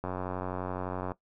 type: click train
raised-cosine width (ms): 1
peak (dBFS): -20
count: 100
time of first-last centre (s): 0.04-1.118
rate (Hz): 91.8
effects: noise-tail reverb RT60 0.1 s tail -18 dB re dry